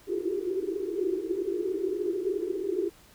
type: band-pass noise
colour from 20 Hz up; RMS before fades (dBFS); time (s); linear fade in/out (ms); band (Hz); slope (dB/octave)
pink; -30; 0.07-2.9; 20; 340 to 410; 96
effects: pink hiss -56 dBFS RMS until 3.14 s